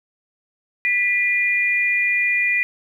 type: tone pair together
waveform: sine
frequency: 1975.5 / 2418 Hz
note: B6 / D7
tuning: 0 / +50 cents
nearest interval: minor third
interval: 350 cents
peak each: -19 dBFS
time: 0.85-2.63 s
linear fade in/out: 0 ms
effects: 9-bit

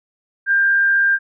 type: tone with frequency modulation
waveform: sine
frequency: 1593 Hz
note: G6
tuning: 27 cents sharp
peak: -12 dBFS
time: 0.46-1.19 s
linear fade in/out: 50 ms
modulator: 75.9 Hz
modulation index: 0.32
effects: none

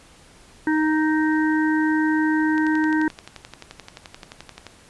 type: harmonic tone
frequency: 311.1 Hz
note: D#4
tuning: in tune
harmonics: 1 / 3 / 5 / 6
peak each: -18 / -28 / -27 / -30 dBFS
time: 0.67-3.08 s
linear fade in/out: 2 ms
type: click train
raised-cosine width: 0.2 ms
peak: -19 dBFS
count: 25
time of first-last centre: 2.58-4.667 s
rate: 11.5 Hz
effects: pink hiss -50 dBFS RMS until 4.89 s + resampled to 24000 Hz

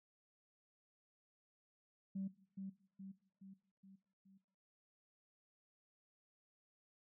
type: tone with echo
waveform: sine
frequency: 192.9 Hz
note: G3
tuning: 28 cents flat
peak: -39 dBFS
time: 2.15-2.28 s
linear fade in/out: 10 ms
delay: 420 ms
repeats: 5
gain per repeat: -5 dB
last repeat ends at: 4.38 s
effects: noise-tail reverb RT60 0.8 s tail -20 dB re dry + tanh soft clip ceiling -35 dBFS

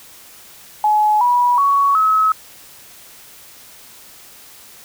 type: tone with pitch steps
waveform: sine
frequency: 848 / 974.1 / 1118.9 / 1285.3 Hz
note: G#5 / B5 / C#6 / E6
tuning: +36 / -24 / +16 / -44 cents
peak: -11 dBFS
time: 0.84-2.32 s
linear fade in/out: 2 ms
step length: 370 ms
effects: white hiss -42 dBFS RMS until 4.84 s

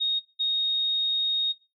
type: tone pair in turn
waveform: sine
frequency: 3729 / 3729 Hz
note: A#7 / A#7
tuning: 0 / 0 cents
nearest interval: unison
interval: 0 cents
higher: neither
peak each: -22 dBFS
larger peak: neither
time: 0-0.2 / 0.39-1.53 s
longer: second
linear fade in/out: 20 ms
effects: noise-tail reverb RT60 0.3 s tail -21 dB re dry

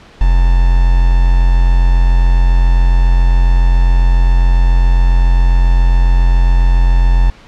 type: tone with quantisation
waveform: triangle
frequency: 43.65 Hz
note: F1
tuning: in tune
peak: -4 dBFS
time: 0.21-7.3 s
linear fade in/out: 0 ms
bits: 4
effects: pink hiss -40 dBFS RMS until 7.47 s + low-pass 4000 Hz 12 dB/octave

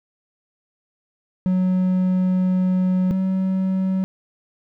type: tone pair in turn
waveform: triangle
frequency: 184.5 / 188.92 Hz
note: F#3 / F#3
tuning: -5 / +36 cents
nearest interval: unison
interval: 41 cents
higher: second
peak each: -14 / -16 dBFS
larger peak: first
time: 1.46-3.11 / 3.11-4.04 s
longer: first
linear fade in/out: 0 ms
effects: none

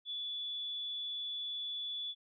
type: tone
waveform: sine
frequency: 3443 Hz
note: A7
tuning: 38 cents flat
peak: -37 dBFS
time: 0.05-2.15 s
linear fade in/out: 50 ms
effects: none

